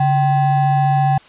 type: ring-modulated tone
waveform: triangle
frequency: 457.4 Hz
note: A#4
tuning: 33 cents flat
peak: -7 dBFS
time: 0-1.18 s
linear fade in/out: 5 ms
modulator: 316 Hz
effects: white hiss -45 dBFS RMS until 1.28 s + resampled to 8000 Hz